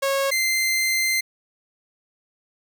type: tone pair in turn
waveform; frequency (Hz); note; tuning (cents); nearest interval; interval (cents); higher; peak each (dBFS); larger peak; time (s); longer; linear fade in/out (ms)
sawtooth; 548 / 2081; C#5 / C7; -20 / -10; octave + major seventh; 2310; second; -16; neither; 0.02-0.31 / 0.31-1.21; second; 10
effects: none